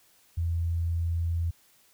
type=tone; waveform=sine; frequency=84.1 Hz; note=E2; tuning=35 cents sharp; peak=-25 dBFS; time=0.37-1.51 s; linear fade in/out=10 ms; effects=white hiss -62 dBFS RMS until 1.93 s